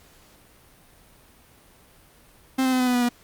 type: tone with pitch steps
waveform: 45% pulse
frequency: 262.6 / 259 / 255.4 / 251.9 / 248.4 / 245 / 241.6 Hz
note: C4 / C4 / C4 / B3 / B3 / B3 / B3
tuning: +6 / -17 / -42 / +34 / +10 / -14 / -38 cents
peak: -19 dBFS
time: 2.58-3.091 s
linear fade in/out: 10 ms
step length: 73 ms
effects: pink hiss -54 dBFS RMS until 3.23 s + Opus 48 kbps